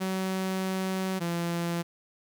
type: tone pair in turn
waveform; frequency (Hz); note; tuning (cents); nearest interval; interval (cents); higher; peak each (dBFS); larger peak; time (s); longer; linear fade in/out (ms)
sawtooth; 188.8 / 170.81; F#3 / F3; +35 / -38; major second; 173; first; -24; neither; 0-1.2 / 1.2-1.83; first; 20
effects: none